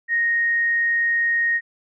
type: tone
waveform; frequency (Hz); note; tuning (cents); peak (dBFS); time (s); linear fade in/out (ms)
sine; 1864.7; A#6; 0; -17; 0.08-1.61; 50
effects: none